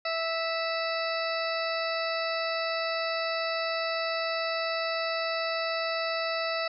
harmonic tone with a mistuned harmonic, 657 Hz, E5, 6 cents flat, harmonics 1 / 2 / 3 / 4 / 6 / 7 / 8, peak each -31 / -34 / -36 / -37 / -39 / -39 / -40 dBFS, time 0.05-6.68 s, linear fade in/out 5 ms, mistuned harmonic 8, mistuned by -22 cents, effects none

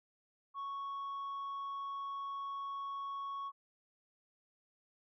sine tone, 1108.7 Hz, C#6, in tune, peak -36 dBFS, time 0.54-3.52 s, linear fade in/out 50 ms, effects tanh soft clip ceiling -38 dBFS

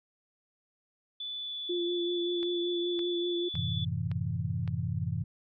sine tone with pitch glide, 3478 to 3458 Hz, A7 to A7, -21 to -31 cents, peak -35 dBFS, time 1.2-3.85 s, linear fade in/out 5 ms, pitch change -10 cents, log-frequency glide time 1.38-1.55 s
sine tone with vibrato, 349.2 Hz, F4, in tune, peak -29 dBFS, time 1.69-3.49 s, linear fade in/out 10 ms, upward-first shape sine, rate 5.2 Hz, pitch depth 22 cents each way
click train, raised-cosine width 0.3 ms, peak -29 dBFS, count 5, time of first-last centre 2.43-4.677 s, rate 1.78 Hz
sine chord, F# half-diminished seventh, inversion none, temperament equal, 92.5 / 110 / 130.81 / 164.81 Hz, F#2 / A2 / C3 / E3, 0 / 0 / 0 / 0 cents, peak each -35 dBFS, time 3.54-5.24 s, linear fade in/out 10 ms
effects none

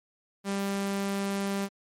sawtooth tone, 197.9 Hz, G3, 17 cents sharp, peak -24 dBFS, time 0.44-1.69 s, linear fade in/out 50 ms, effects MP3 64 kbps

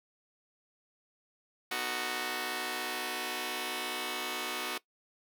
5% pulse chord, B dominant seventh, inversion none, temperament just, 246.9 / 308.7 / 370.4 / 444.5 Hz, B3 / D#4 / F#4 / A4, 0 / -14 / +2 / +18 cents, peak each -30 / -30 / -25 / -30 dBFS, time 1.71-4.78 s, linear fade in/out 5 ms, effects noise-tail reverb RT60 0.1 s tail -19 dB re dry

